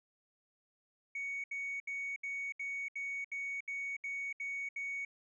sine tone bursts, 2231 Hz, C#7, 11 cents sharp, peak -35 dBFS, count 11, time 1.15-5.05 s, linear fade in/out 5 ms, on 290 ms, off 71 ms, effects tanh soft clip ceiling -34 dBFS

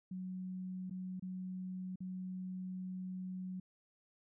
sine tone with dropouts, 185 Hz, F#3, in tune, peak -40 dBFS, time 0.11-3.6 s, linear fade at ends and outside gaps 5 ms, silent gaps 0.898-0.908 / 1.197-1.223 / 1.958-2.004 s, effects none

